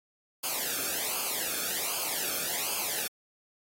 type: noise with flanger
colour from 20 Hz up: white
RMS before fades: -32 dBFS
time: 0.43-3.08 s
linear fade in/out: 10 ms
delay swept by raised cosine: 0.52 to 1.04 ms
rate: 1.3 Hz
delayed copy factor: -0.8
effects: AAC 48 kbps